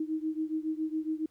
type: beating tone pair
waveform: sine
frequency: 311.8 / 319 Hz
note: D#4 / D#4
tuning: +4 / +43 cents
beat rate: 7.2 Hz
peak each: -32 / -34 dBFS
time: 0-1.26 s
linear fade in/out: 5 ms
effects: pink hiss -71 dBFS RMS until 1.3 s